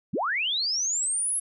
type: linear sweep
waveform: sine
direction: up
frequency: 110 to 10960 Hz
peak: -24 dBFS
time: 0.13-1.4 s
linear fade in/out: 10 ms
effects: none